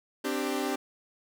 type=chord; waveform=sawtooth; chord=C suspended second; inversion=none; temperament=equal with one note detuned; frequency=261.6 / 296.7 / 392 Hz; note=C4 / D4 / G4; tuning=0 / +18 / 0 cents; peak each=-29 dBFS; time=0.24-0.76 s; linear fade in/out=10 ms; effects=none